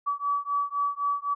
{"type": "beating tone pair", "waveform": "sine", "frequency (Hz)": [1143, 1146.9], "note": ["D6", "D6"], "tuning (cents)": [-47, -41], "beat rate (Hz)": 3.9, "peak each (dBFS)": -28, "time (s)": [0.06, 1.35], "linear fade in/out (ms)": 20, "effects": []}